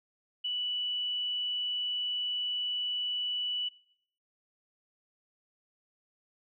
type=tone; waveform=sine; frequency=2960 Hz; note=F#7; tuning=in tune; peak=-30 dBFS; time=0.44-3.69 s; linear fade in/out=10 ms; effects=noise-tail reverb RT60 0.7 s tail -22 dB re dry